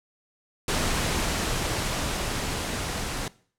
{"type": "noise with level ramp", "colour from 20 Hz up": "pink", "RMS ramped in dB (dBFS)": [-25, -31], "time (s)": [0.68, 3.28], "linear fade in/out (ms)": 2, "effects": ["noise-tail reverb RT60 0.5 s tail -21 dB re dry", "low-pass 10000 Hz 12 dB/octave"]}